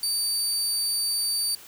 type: tone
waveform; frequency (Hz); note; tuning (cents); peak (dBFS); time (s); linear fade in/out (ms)
25% pulse; 4612; D8; -32; -19; 0.03-1.55; 2
effects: white hiss -47 dBFS RMS until 1.67 s